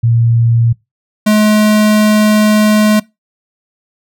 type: tone pair in turn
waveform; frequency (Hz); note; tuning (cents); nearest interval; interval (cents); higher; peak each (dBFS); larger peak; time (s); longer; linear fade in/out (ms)
sine / square; 116.54 / 212.7; A#2 / G#3; 0 / +42; minor seventh; 1042; second; -7; neither; 0.03-0.73 / 1.26-3; second; 10
effects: noise-tail reverb RT60 0.2 s tail -22 dB re dry